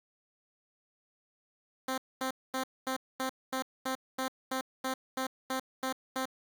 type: tone bursts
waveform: 10% pulse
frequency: 261.6 Hz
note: C4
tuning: in tune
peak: -23 dBFS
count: 14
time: 1.88-6.256 s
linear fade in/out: 5 ms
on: 99 ms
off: 230 ms
effects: 10-bit